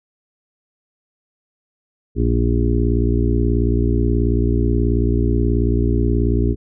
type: harmonic tone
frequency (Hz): 58.5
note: A#1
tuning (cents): +7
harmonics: 1 / 2 / 4 / 5 / 6 / 7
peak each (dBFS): -17 / -20 / -23 / -24 / -25 / -25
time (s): 2.15-6.56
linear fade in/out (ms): 50
effects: none